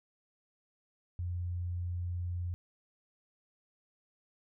sine tone, 88.1 Hz, F2, 16 cents sharp, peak -33 dBFS, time 1.19-2.54 s, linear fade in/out 0 ms, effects none

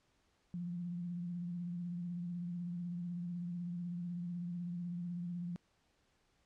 sine tone with vibrato, 174.61 Hz, F3, in tune, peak -38 dBFS, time 0.54-5.56 s, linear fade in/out 0 ms, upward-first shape triangle, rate 16 Hz, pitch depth 45 cents each way, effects pink hiss -75 dBFS RMS until 6.45 s + low-pass 7000 Hz 12 dB/octave

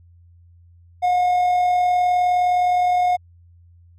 triangle tone with amplitude modulation, 720 Hz, F#5, 47 cents flat, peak -12 dBFS, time 1.02-3.17 s, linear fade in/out 20 ms, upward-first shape sine, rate 39.5 Hz, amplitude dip 25%, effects added 86 Hz sine -47 dBFS peak until 3.98 s

